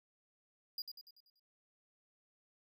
square tone with echo, 4861 Hz, D#8, 41 cents flat, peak -39 dBFS, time 0.78-0.82 s, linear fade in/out 2 ms, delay 96 ms, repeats 6, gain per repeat -6 dB, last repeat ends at 1.396 s, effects none

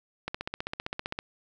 click train, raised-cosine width 0.3 ms, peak -16 dBFS, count 15, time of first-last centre 0.28-1.189 s, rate 15.4 Hz, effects none

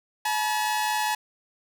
sawtooth tone pair together, 855.3 / 960 Hz, A5 / B5, -49 / -49 cents, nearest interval major second, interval 200 cents, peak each -21 / -26 dBFS, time 0.25-1.15 s, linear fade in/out 5 ms, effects none

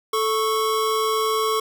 square tone pair together, 438.5 / 1105 Hz, A4 / C#6, -6 / -6 cents, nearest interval octave + major third, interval 1600 cents, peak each -23 / -23 dBFS, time 0.13-1.6 s, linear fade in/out 5 ms, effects none

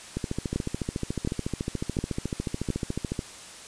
two click trains, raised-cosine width 3 ms, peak -13 / -15 dBFS, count 4 / 43, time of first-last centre 0.56-2.703 / 0.17-3.192 s, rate 1.4 / 13.9 Hz, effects white hiss -44 dBFS RMS until 3.67 s + resampled to 22050 Hz

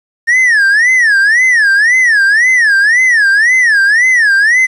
triangle tone with vibrato, 1800 Hz, A6, 39 cents sharp, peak -4 dBFS, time 0.27-4.67 s, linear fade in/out 20 ms, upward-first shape sine, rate 1.9 Hz, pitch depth 230 cents each way, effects resampled to 24000 Hz + 7-bit

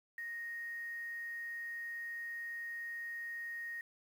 sine tone with quantisation, 1864.7 Hz, A#6, in tune, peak -40 dBFS, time 0.18-3.81 s, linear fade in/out 2 ms, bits 10, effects none

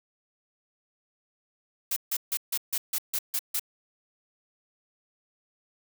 blue noise bursts, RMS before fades -28 dBFS, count 9, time 1.91-3.596 s, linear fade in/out 5 ms, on 54 ms, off 150 ms, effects none

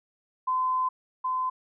sine tone pair in turn, 1025 / 1025 Hz, C6 / C6, -36 / -36 cents, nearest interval unison, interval 0 cents, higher neither, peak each -23 / -25 dBFS, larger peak first, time 0.47-0.89 / 1.24-1.5 s, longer first, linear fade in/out 10 ms, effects none

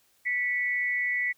sine tone pair together, 1968 / 2209 Hz, B6 / C#7, -7 / -7 cents, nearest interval major second, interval 200 cents, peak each -26 / -31 dBFS, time 0.25-1.33 s, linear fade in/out 20 ms, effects white hiss -66 dBFS RMS until 1.37 s

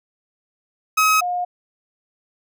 30% pulse / sine tone pair in turn, 1273 / 714.4 Hz, D#6 / F5, +39 / +39 cents, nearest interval minor seventh, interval 1000 cents, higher first, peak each -11 / -20 dBFS, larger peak first, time 0.97-1.21 / 1.21-1.45 s, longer neither, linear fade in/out 10 ms, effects none

